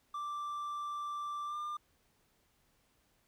triangle tone with pitch glide, 1174.7 to 1198.7 Hz, D6 to D6, 0 to +35 cents, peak -35 dBFS, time 0.14-1.77 s, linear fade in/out 5 ms, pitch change +35 cents, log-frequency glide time 1.46-1.57 s, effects pink hiss -73 dBFS RMS until 3.27 s

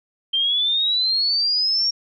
sine exponential sweep, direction up, 3136 to 5588 Hz, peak -17 dBFS, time 0.33-1.91 s, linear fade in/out 10 ms, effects none

